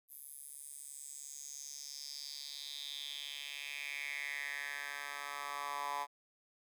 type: tone with high-pass filter sweep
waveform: 10% pulse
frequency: 143 Hz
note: D3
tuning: 46 cents flat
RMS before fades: -44 dBFS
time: 0.08-6.07 s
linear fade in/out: 50 ms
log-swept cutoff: 12000 to 950 Hz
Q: 4.7
effects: none